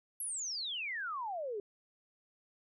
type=exponential sweep; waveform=sine; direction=down; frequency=11520 to 391.8 Hz; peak=-36 dBFS; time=0.2-1.6 s; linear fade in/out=2 ms; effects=none